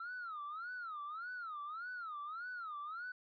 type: tone with vibrato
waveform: triangle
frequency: 1318.5 Hz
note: E6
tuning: in tune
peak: -39 dBFS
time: 0-3.12 s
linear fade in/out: 5 ms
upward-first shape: sine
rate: 1.7 Hz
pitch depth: 220 cents each way
effects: tanh soft clip ceiling -38 dBFS + resampled to 11025 Hz